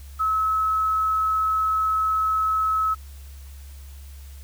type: tone with quantisation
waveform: sine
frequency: 1292 Hz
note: E6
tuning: 35 cents flat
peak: -19 dBFS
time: 0.19-2.95 s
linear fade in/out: 20 ms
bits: 8
effects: added 69 Hz sine -38 dBFS peak until 4.43 s + white hiss -52 dBFS RMS until 4.43 s